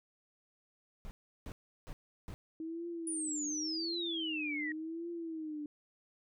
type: noise bursts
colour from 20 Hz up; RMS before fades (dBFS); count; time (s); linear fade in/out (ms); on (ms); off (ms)
brown; -44; 4; 1.05-2.34; 0; 60; 350
type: tone with vibrato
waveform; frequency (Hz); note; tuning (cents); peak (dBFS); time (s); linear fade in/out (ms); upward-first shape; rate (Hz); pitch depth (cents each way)
sine; 318.1; D#4; +38; -38; 2.6-5.66; 2; triangle; 0.9; 140
type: exponential sweep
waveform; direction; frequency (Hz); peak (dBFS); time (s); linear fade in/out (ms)
sine; down; 9830 to 1870; -36; 3.07-4.72; 2
effects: none